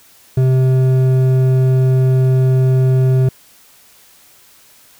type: tone with hard clipping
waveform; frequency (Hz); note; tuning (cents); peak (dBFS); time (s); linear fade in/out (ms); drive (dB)
sine; 130; C3; -11; -11; 0.37-3.29; 5; 8
effects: white hiss -47 dBFS RMS until 4.99 s